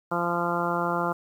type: harmonic tone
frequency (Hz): 172.7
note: F3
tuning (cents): -19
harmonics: 1 / 2 / 3 / 4 / 5 / 6 / 7 / 8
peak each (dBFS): -32 / -32 / -32 / -32 / -32 / -32 / -32 / -32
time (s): 0.11-1.13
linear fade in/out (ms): 10
effects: 9-bit